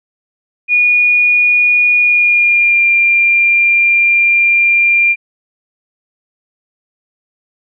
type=tone with pitch glide; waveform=sine; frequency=2447 to 2388 Hz; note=D#7 to D7; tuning=-29 to +28 cents; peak=-7 dBFS; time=0.68-5.16 s; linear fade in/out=50 ms; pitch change=-43 cents; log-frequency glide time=1.98-2.84 s; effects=none